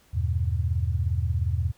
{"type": "chord", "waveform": "sine", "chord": "E minor", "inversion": "none", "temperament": "equal with one note detuned", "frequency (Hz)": [80.99, 98, 123.47], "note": ["E2", "G2", "B2"], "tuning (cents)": [-30, 0, 0], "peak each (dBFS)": [-25, -27, -30], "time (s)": [0.13, 1.72], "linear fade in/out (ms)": 20, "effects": ["pink hiss -60 dBFS RMS until 1.77 s"]}